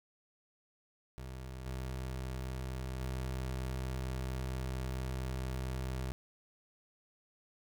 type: tone with level steps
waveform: 25% pulse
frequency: 64.4 Hz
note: C2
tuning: 27 cents flat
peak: -39 / -34 / -32 dBFS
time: 1.18-6.12 s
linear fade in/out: 0 ms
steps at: 1.66 / 3 s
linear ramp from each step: 5 ms
effects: none